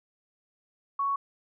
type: tone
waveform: sine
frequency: 1113 Hz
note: C#6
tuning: 7 cents sharp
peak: -25 dBFS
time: 0.99-1.16 s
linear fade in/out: 5 ms
effects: none